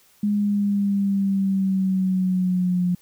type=linear sweep; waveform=sine; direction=down; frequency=207.3 to 177.7 Hz; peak=-18 dBFS; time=0.23-2.95 s; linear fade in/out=5 ms; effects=white hiss -57 dBFS RMS until 3.01 s